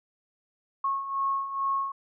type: beating tone pair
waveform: sine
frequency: 1092 / 1094.3 Hz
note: C#6 / C#6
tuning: -26 / -23 cents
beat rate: 2.3 Hz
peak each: -33 / -27 dBFS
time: 0.84-1.92 s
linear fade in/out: 5 ms
effects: none